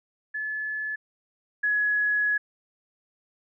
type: tone pair in turn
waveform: sine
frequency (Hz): 1722 / 1684.6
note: A6 / G#6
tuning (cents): -38 / +24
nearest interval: unison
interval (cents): 38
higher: first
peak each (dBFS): -28 / -21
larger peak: second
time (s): 0.34-0.96 / 1.63-2.38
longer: second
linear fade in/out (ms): 10
effects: none